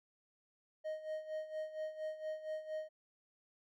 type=tone with tremolo; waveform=triangle; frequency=623 Hz; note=D#5; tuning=2 cents sharp; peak=-35 dBFS; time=0.84-2.89 s; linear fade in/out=20 ms; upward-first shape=sine; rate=4.3 Hz; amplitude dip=75%; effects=none